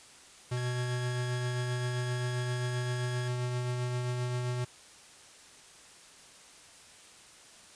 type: tone with tremolo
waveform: square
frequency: 123.8 Hz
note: B2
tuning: 5 cents sharp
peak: -30 dBFS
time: 0.51-4.65 s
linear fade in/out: 10 ms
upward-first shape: triangle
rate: 7.6 Hz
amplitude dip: 30%
type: tone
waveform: sawtooth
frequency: 1667 Hz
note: G#6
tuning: 6 cents sharp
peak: -39 dBFS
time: 0.57-3.28 s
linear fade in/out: 2 ms
effects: white hiss -54 dBFS RMS until 7.75 s + resampled to 22050 Hz